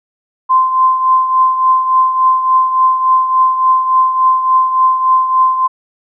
sine tone with tremolo, 1038 Hz, C6, 14 cents flat, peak -5 dBFS, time 0.49-5.68 s, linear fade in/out 20 ms, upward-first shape triangle, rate 3.5 Hz, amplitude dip 65%, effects none

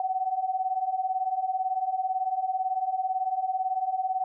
sine beating tone pair, 740 / 758 Hz, F#5 / F#5, 0 / +42 cents, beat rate 18 Hz, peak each -30 / -27 dBFS, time 0-4.24 s, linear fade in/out 2 ms, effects none

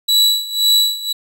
40% pulse tone with tremolo, 3931 Hz, B7, 9 cents flat, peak -8 dBFS, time 0.08-1.13 s, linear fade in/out 10 ms, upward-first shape sine, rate 1.9 Hz, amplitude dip 85%, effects none

